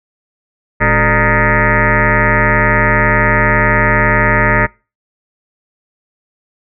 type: tone with frequency modulation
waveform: sine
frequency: 926 Hz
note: A#5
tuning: 12 cents flat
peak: -8 dBFS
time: 0.8-4.67 s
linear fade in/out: 20 ms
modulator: 162 Hz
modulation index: 7.1
effects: noise-tail reverb RT60 0.3 s tail -24 dB re dry